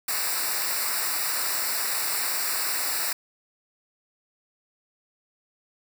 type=noise with comb filter; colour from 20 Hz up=white; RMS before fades=-27 dBFS; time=0.08-3.13 s; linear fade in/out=5 ms; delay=0.31 ms; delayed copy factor=-0.95; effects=none